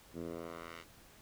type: tone with band-pass filter sweep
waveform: 10% pulse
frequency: 83.6 Hz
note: E2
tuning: 25 cents sharp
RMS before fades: -45 dBFS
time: 0.13-0.85 s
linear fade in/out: 50 ms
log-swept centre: 250 to 2700 Hz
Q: 0.97
effects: pink hiss -60 dBFS RMS until 1.21 s